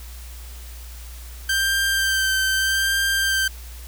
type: tone with vibrato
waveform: sawtooth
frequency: 1568 Hz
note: G6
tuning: in tune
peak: -15 dBFS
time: 1.49-3.48 s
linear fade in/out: 5 ms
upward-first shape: sine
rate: 0.81 Hz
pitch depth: 20 cents each way
effects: added 60 Hz sine -35 dBFS peak until 3.87 s + white hiss -44 dBFS RMS until 3.87 s